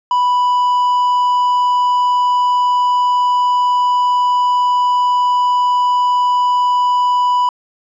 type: tone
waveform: triangle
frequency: 987.8 Hz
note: B5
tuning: in tune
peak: -9 dBFS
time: 0.11-7.49 s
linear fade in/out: 2 ms
effects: resampled to 16000 Hz